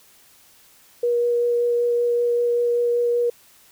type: tone with vibrato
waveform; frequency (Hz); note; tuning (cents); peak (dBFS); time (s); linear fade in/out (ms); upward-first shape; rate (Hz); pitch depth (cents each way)
sine; 478.3; A#4; +44; -17; 1.03-3.3; 5; sine; 5.2; 8
effects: white hiss -53 dBFS RMS until 3.71 s